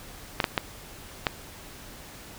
clicks, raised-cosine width 0.3 ms, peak -6 dBFS, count 4, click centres 0.402 / 0.442 / 0.578 / 1.268 s, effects pink hiss -45 dBFS RMS until 2.38 s

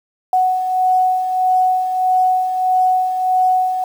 sine beating tone pair, 740 / 741.6 Hz, F#5 / F#5, 0 / +4 cents, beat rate 1.6 Hz, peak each -22 / -13 dBFS, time 0.33-3.84 s, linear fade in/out 2 ms, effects 7-bit

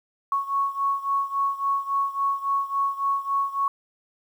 sine beating tone pair, 1106 / 1109.6 Hz, C#6 / C#6, -4 / +1 cents, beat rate 3.6 Hz, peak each -24 / -27 dBFS, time 0.32-3.68 s, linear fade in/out 2 ms, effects 9-bit

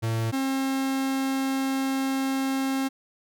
45% pulse tone pair in turn, 112.9 / 268 Hz, A2 / C4, +45 / +42 cents, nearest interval octave + minor third, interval 1497 cents, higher second, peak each -24 dBFS, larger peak neither, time 0.02-0.32 / 0.32-2.89 s, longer second, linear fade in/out 20 ms, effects none

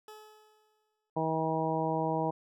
20% pulse tone with exponential decay, 428.6 Hz, A4, 45 cents flat, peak -40 dBFS, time 0.08-1.1 s, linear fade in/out 2 ms, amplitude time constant 220 ms
harmonic tone, 160 Hz, D#3, 49 cents sharp, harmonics 1 / 2 / 3 / 4 / 5 / 6, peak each -35 / -35 / -35 / -35 / -35 / -35 dBFS, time 1.16-2.31 s, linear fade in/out 10 ms
effects none

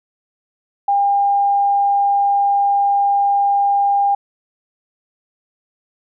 sine tone, 803 Hz, G5, 41 cents sharp, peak -12 dBFS, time 0.88-4.15 s, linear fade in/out 5 ms, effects none

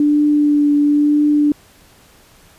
sine tone with vibrato, 293.7 Hz, D4, in tune, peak -10 dBFS, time 0-1.52 s, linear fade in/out 2 ms, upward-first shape triangle, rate 1 Hz, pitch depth 18 cents each way, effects pink hiss -48 dBFS RMS until 2.58 s + resampled to 32000 Hz

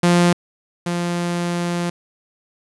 sawtooth tone pair in turn, 174.61 / 173.7 Hz, F3 / F3, 0 / -9 cents, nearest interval unison, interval 9 cents, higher first, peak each -8 / -16 dBFS, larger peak first, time 0.03-0.33 / 0.86-1.9 s, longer second, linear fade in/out 5 ms, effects resampled to 24000 Hz + 8-bit

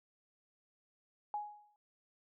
sine tone with exponential decay, 834 Hz, G#5, 7 cents sharp, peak -33 dBFS, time 1.34-1.76 s, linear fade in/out 1 ms, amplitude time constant 90 ms, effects none

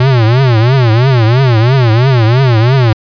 square tone with vibrato, 121.9 Hz, B2, 22 cents flat, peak -6 dBFS, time 0-2.93 s, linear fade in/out 5 ms, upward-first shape triangle, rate 3 Hz, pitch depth 230 cents each way, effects resampled to 11025 Hz

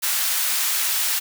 white high-pass noise, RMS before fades -22 dBFS, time 0.02-1.2 s, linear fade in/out 20 ms, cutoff 1100 Hz, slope 12 dB/octave, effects none

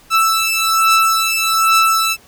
sawtooth beating tone pair, 1320 / 1321.2 Hz, E6 / E6, +2 / +4 cents, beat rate 1.2 Hz, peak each -11 dBFS, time 0.1-2.17 s, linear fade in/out 50 ms, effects pink hiss -47 dBFS RMS until 2.27 s

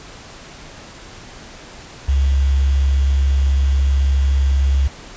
sine tone with quantisation, 68.4 Hz, C#2, 23 cents flat, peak -12 dBFS, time 2.08-4.88 s, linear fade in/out 10 ms, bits 6, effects pink hiss -38 dBFS RMS until 5.16 s + resampled to 16000 Hz

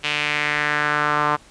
sawtooth tone with band-pass filter sweep, 148.7 Hz, D3, 22 cents sharp, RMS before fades -21 dBFS, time 0.03-1.37 s, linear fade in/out 20 ms, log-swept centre 2800 to 1100 Hz, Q 2.8, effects pink hiss -49 dBFS RMS until 1.5 s + resampled to 22050 Hz

